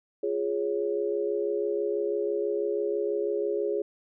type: chord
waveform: sine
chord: Db major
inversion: first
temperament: equal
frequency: 349.2 / 415.3 / 554.4 Hz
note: F4 / Ab4 / Db5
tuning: 0 / 0 / 0 cents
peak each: -32 / -27 / -33 dBFS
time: 0.23-3.82 s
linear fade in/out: 5 ms
effects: none